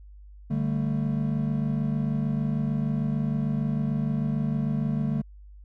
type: chord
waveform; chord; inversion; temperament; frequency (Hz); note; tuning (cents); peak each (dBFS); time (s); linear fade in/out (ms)
triangle; D suspended fourth; none; equal with one note detuned; 146.83 / 196 / 222.6; D3 / G3 / A3; 0 / 0 / +20; -25 / -29 / -26; 0.5-5.22; 10
effects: added 50 Hz sine -44 dBFS peak until 5.64 s